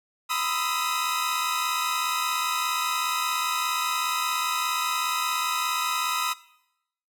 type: tone cluster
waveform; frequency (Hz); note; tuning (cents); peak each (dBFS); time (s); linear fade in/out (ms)
sawtooth; 968 / 1013 / 1253 / 1330 / 3789; B5 / B5 / D#6 / E6 / A#7; -35 / +44 / +12 / +15 / +27; -32 / -28 / -24 / -28 / -32; 0.29-6.34; 20
effects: noise-tail reverb RT60 0.8 s tail -19 dB re dry